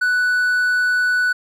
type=tone; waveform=triangle; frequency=1485 Hz; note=F#6; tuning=6 cents sharp; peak=-13 dBFS; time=0.01-1.33 s; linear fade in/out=10 ms; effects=none